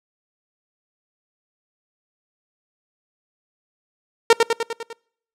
sawtooth tone with echo, 459.4 Hz, A#4, 25 cents flat, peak -4 dBFS, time 4.3-4.33 s, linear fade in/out 2 ms, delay 100 ms, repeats 6, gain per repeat -4 dB, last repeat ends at 4.93 s, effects noise-tail reverb RT60 0.6 s tail -25 dB re dry + low-pass 8000 Hz 12 dB/octave

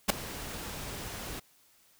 pink noise with ADSR envelope, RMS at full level -20 dBFS, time 0.08-1.4 s, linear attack 21 ms, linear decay 3 ms, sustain -20 dB, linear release 10 ms, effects white hiss -64 dBFS RMS until 1.99 s

